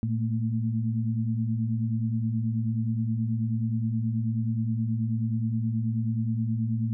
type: tone cluster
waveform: sine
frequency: 114.2 / 218.6 / 228 Hz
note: A#2 / A3 / A#3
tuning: -35 / -11 / -38 cents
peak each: -26 / -32 / -31 dBFS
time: 0.03-6.93 s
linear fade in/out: 0 ms
effects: none